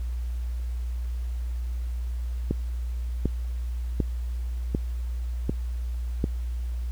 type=click train; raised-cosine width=3 ms; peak=-11 dBFS; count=6; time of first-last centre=2.51-6.241 s; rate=1.34 Hz; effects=added 60 Hz sine -27 dBFS peak until 6.91 s + pink hiss -54 dBFS RMS until 6.91 s